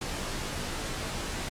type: noise with comb filter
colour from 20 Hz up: pink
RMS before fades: -34 dBFS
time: 0.01-1.49 s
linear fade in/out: 5 ms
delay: 19 ms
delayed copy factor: -0.85
effects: low-pass 9000 Hz 12 dB/octave + Opus 48 kbps